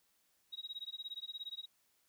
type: tone with tremolo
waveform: sine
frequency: 3813 Hz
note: A#7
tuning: 38 cents sharp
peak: -38 dBFS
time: 0.52-1.66 s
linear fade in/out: 20 ms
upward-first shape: sine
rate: 17 Hz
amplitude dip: 100%
effects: tanh soft clip ceiling -36 dBFS + white hiss -75 dBFS RMS until 2.08 s